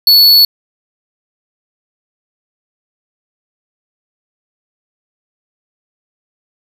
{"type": "tone", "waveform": "square", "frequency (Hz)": 4421, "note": "C#8", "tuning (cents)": -5, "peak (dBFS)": -4, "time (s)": [0.07, 0.45], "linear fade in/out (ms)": 2, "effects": []}